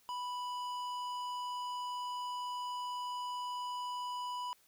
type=tone with tanh clipping; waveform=sine; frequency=987.8 Hz; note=B5; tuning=in tune; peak=-39 dBFS; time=0.09-4.53 s; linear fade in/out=0 ms; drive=14 dB; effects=white hiss -68 dBFS RMS until 4.67 s